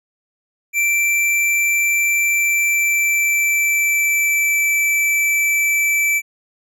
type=tone with pitch glide; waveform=square; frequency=2344 to 2320 Hz; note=D7 to D7; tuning=-4 to -22 cents; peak=-15 dBFS; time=0.73-6.22 s; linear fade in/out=50 ms; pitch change=-18 cents; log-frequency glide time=2.26-4.7 s; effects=none